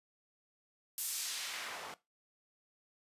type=noise with band-pass filter sweep; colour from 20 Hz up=white; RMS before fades=-41 dBFS; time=0.98-1.94 s; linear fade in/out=0 ms; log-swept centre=12000 to 590 Hz; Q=0.76; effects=noise-tail reverb RT60 0.2 s tail -17 dB re dry + resampled to 32000 Hz